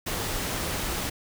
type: noise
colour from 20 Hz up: pink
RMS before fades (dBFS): -30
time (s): 0.06-1.1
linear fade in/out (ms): 10
effects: none